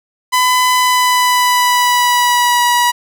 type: tone with pitch glide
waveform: sawtooth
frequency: 1005 to 968.5 Hz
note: B5 to B5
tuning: +30 to -34 cents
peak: -6 dBFS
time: 0.32-2.92 s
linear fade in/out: 20 ms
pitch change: -64 cents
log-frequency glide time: 0.72-2.66 s
effects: none